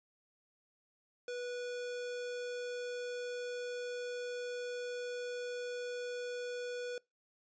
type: tone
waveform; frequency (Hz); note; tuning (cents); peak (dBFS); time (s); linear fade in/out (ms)
square; 489.7; B4; -15; -39; 1.28-6.98; 2
effects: noise-tail reverb RT60 0.2 s tail -23 dB re dry + resampled to 16000 Hz